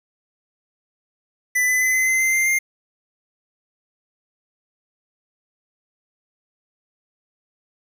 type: tone with pitch steps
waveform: square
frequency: 1994 / 2010 / 2027 / 2043 / 2060 / 2076 / 2093 / 2110 Hz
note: B6 / B6 / B6 / C7 / C7 / C7 / C7 / C7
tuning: +16 / +30 / +45 / -42 / -28 / -14 / 0 / +14 cents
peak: -17 dBFS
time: 1.55-2.59 s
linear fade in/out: 10 ms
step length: 130 ms
effects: 8-bit